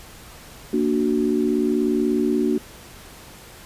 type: chord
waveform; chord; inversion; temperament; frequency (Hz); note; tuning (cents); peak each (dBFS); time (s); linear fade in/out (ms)
sine; Bb augmented; none; equal; 233.1 / 293.7 / 370; Bb3 / D4 / F#4; 0 / 0 / 0; -22; 0.73-2.58; 5
effects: pink hiss -43 dBFS RMS until 3.65 s + resampled to 32000 Hz